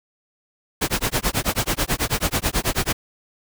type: noise with tremolo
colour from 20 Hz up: pink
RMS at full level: -19 dBFS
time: 0.81-2.93 s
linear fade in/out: 10 ms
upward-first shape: sine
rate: 9.2 Hz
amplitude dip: 100%
effects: none